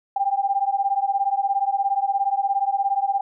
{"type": "beating tone pair", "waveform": "sine", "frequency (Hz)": [784, 801], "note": ["G5", "G5"], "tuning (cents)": [0, 37], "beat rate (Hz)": 17, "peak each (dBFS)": -22, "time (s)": [0.16, 3.21], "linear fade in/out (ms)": 5, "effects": []}